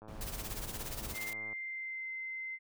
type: click train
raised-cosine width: 1 ms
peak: -38 dBFS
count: 164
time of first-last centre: 0.02-1.529 s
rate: 108 Hz
type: noise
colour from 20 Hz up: brown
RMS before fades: -44 dBFS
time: 0.08-1.14 s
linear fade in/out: 2 ms
type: noise with tremolo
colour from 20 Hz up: white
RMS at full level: -41 dBFS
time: 0.21-1.33 s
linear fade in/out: 0 ms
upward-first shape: sine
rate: 17 Hz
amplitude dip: 70%
type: tone with pitch glide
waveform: sine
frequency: 2094 to 2071 Hz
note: C7 to C7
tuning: +1 to -18 cents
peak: -38 dBFS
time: 1.13-2.59 s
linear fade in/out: 50 ms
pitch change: -19 cents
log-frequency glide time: 1.54-2.1 s
effects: none